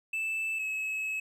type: tone pair in turn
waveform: triangle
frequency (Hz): 2637 / 2578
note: E7 / E7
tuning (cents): 0 / -39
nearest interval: unison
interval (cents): 39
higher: first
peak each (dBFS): -28 / -29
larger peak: first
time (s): 0.13-0.59 / 0.59-1.2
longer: second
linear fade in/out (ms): 5
effects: none